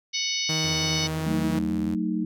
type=harmonic tone; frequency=740 Hz; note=F#5; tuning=in tune; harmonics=3 / 4 / 5 / 6 / 7 / 8; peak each=-32 / -32 / -32 / -32 / -32 / -32 dBFS; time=0.13-1.08 s; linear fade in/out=20 ms
type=tone with pitch glide; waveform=sawtooth; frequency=157.5 to 160.35 Hz; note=D#3 to E3; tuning=+21 to -48 cents; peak=-23 dBFS; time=0.49-1.59 s; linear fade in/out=5 ms; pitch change=+31 cents; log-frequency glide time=1.07-1.45 s
type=tone with vibrato; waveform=sawtooth; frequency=83.5 Hz; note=E2; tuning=23 cents sharp; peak=-31 dBFS; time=0.64-1.95 s; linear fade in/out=5 ms; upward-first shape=sine; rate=5.7 Hz; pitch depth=84 cents each way
type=chord; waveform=sine; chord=D# diminished; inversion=first; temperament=just; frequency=186.68 / 224 / 311.1 Hz; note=F#3 / A3 / D#4; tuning=+16 / +31 / 0 cents; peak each=-28 dBFS; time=1.26-2.25 s; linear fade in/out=5 ms
effects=none